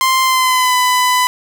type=tone with pitch glide; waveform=sawtooth; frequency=1046.5 to 1000.4 Hz; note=C6 to B5; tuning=0 to +22 cents; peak=-7 dBFS; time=0.01-1.27 s; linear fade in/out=0 ms; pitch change=-78 cents; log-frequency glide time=0.22-0.75 s; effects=none